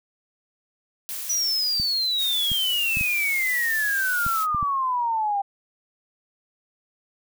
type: noise with exponential decay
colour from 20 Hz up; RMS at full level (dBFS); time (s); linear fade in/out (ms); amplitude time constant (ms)
blue; -31; 1.09-4.96; 0; 840
type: exponential sweep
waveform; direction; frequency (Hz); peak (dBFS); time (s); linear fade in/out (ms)
sine; down; 5920 to 786; -21; 1.29-5.42; 10
type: clicks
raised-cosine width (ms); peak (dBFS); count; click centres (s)
5; -20; 7; 1.799 / 2.517 / 2.971 / 3.011 / 4.265 / 4.547 / 4.628
type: noise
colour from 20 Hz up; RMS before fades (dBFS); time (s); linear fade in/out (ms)
blue; -32; 2.17-4.47; 50
effects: none